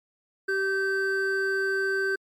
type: tone pair together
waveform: triangle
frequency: 388 / 1549.9 Hz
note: G4 / G6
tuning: -18 / -20 cents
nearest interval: 2 octaves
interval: 2398 cents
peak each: -25 / -24 dBFS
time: 0.48-2.16 s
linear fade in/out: 10 ms
effects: MP3 96 kbps